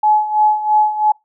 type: tone with tremolo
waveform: sine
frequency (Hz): 851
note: G#5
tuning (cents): +42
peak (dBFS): -8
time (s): 0.03-1.12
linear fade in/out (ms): 5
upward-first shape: sine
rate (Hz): 3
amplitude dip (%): 75
effects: noise-tail reverb RT60 0.2 s tail -26 dB re dry